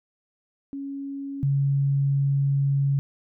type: tone pair in turn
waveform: sine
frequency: 277.2 / 139.16 Hz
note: C#4 / C#3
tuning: 0 / +7 cents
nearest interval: octave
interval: 1193 cents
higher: first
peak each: -30 / -19 dBFS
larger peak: second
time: 0.73-1.43 / 1.43-2.99 s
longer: second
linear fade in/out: 0 ms
effects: none